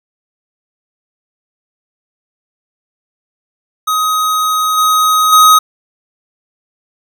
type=tone with level steps; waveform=square; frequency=1259 Hz; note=D#6; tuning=20 cents sharp; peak=-12 / -9 / -4 dBFS; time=3.87-5.59 s; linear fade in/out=10 ms; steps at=4.77 / 5.32 s; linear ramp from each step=10 ms; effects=none